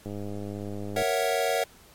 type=click train; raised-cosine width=2 ms; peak=-23 dBFS; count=99; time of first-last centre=0.06-1.021 s; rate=102 Hz
type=chord; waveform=square; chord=F# dominant seventh; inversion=first; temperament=equal; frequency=466.2 / 554.4 / 659.3 / 740 Hz; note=A#4 / C#5 / E5 / F#5; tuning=0 / 0 / 0 / 0 cents; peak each=-30 dBFS; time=0.96-1.64 s; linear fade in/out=5 ms
effects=pink hiss -54 dBFS RMS until 1.94 s + MP3 64 kbps